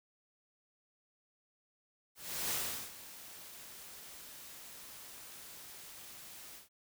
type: noise with ADSR envelope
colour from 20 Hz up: white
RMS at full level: -35 dBFS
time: 2.15-6.69 s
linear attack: 360 ms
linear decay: 400 ms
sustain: -16 dB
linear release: 140 ms
effects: none